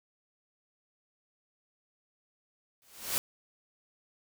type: noise with exponential growth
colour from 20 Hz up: white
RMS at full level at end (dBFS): -27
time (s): 2.82-3.18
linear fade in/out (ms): 0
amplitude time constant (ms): 77
effects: none